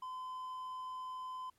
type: tone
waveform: triangle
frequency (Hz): 1022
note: C6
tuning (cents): -41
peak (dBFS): -39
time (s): 0.02-1.5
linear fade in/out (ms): 5
effects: pink hiss -75 dBFS RMS until 1.58 s + MP3 64 kbps